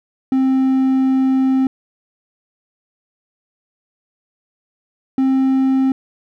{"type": "tone pair in turn", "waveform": "triangle", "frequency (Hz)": [263.6, 265], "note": ["C4", "C4"], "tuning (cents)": [13, 22], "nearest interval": "unison", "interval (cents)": 9, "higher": "second", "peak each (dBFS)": -10, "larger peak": "neither", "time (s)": [[0.32, 1.67], [5.18, 5.92]], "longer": "first", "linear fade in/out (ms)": 2, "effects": []}